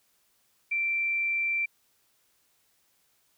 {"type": "tone", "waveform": "sine", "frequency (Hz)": 2349, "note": "D7", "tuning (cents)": 0, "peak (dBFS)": -25, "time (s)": [0.71, 1.66], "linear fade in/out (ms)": 10, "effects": ["white hiss -69 dBFS RMS until 3.37 s"]}